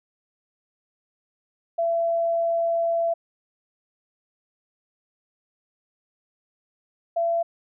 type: tone pair in turn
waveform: sine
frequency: 672 / 675.1 Hz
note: E5 / E5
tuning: +33 / +41 cents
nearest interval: unison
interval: 8 cents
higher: second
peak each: -20 dBFS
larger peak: neither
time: 1.78-3.14 / 7.16-7.43 s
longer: first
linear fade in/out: 10 ms
effects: none